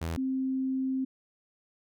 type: tone pair in turn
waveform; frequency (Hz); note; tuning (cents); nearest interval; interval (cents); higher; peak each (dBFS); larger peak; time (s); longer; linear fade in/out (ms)
sawtooth / sine; 82.41 / 263.1; E2 / C4; 0 / +10; octave + minor sixth; 2010; second; -27 / -27; neither; 0.01-0.17 / 0.17-1.05; second; 10
effects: none